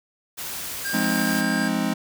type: noise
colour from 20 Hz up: white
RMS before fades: -32 dBFS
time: 0.37-1.42 s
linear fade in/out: 20 ms
type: tone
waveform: square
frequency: 1602 Hz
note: G6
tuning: 37 cents sharp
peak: -27 dBFS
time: 0.84-1.69 s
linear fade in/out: 20 ms
type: chord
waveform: square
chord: F minor seventh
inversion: none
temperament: just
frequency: 174.61 / 209.5 / 261.9 / 314.3 Hz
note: F3 / Ab3 / C4 / Eb4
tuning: 0 / +15 / +2 / +18 cents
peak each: -30 / -26 / -27 / -31 dBFS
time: 0.93-1.94 s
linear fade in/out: 10 ms
effects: none